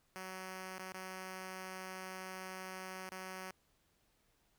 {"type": "tone with dropouts", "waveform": "5% pulse", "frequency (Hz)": 187.1, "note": "F#3", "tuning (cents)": 20, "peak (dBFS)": -33, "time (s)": [0.16, 3.51], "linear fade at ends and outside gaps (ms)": 0, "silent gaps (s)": [[0.783, 0.794], [0.924, 0.943], [3.092, 3.118]], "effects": ["pink hiss -75 dBFS RMS until 4.58 s"]}